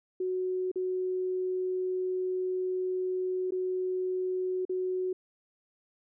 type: tone with dropouts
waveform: sine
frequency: 369.4 Hz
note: F#4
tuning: 3 cents flat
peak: -28 dBFS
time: 0.2-5.13 s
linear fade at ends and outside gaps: 5 ms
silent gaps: 0.716-0.757 / 3.508-3.52 / 4.652-4.694 s
effects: none